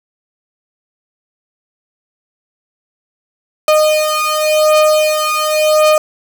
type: beating tone pair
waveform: 35% pulse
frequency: 614 / 614.91 Hz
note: D#5 / D#5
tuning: -23 / -21 cents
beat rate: 0.91 Hz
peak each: -11 dBFS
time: 3.68-5.98 s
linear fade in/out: 2 ms
effects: none